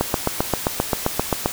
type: click train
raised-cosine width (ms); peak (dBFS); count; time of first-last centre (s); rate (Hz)
1; -3; 12; 0.01-1.459; 7.59
effects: white hiss -29 dBFS RMS until 1.52 s